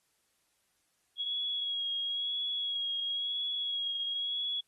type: tone with vibrato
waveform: sine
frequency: 3322 Hz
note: G#7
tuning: in tune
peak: -31 dBFS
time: 1.18-4.61 s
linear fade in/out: 10 ms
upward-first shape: sine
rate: 0.98 Hz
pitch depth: 26 cents each way
effects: white hiss -75 dBFS RMS until 4.67 s + AAC 32 kbps